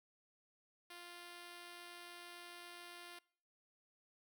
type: tone with amplitude modulation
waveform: 5% pulse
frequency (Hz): 349.2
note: F4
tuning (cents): 0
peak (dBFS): -39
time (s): 0.9-3.19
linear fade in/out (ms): 5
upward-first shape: sine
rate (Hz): 107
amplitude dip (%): 25
effects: noise-tail reverb RT60 0.6 s tail -24 dB re dry